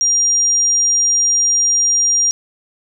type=tone; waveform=sine; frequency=5700 Hz; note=F8; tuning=34 cents sharp; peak=-11 dBFS; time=0.01-2.31 s; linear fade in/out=0 ms; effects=none